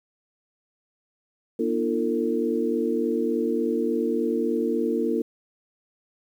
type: tone cluster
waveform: sine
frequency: 238.9 / 298.8 / 342.2 / 451.7 Hz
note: A#3 / D4 / F4 / A4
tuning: +43 / +30 / -35 / +45 cents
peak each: -27 / -29 / -27 / -26 dBFS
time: 1.59-5.22 s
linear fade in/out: 5 ms
effects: 9-bit